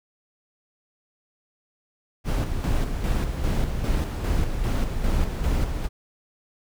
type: noise with tremolo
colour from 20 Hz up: brown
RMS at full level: -22 dBFS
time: 2.24-5.89 s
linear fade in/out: 50 ms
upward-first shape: square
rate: 2.5 Hz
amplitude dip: 45%
effects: none